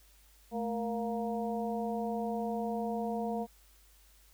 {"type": "harmonic tone with a mistuned harmonic", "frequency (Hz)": 233.9, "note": "A#3", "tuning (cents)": 6, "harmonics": [1, 2, 3, 4], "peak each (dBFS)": [-35, -37, -37, -44], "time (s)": [0.51, 3.47], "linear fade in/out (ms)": 50, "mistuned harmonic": 1, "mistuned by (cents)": -120, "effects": ["added 50 Hz sine -61 dBFS peak until 4.33 s", "white hiss -64 dBFS RMS until 4.33 s"]}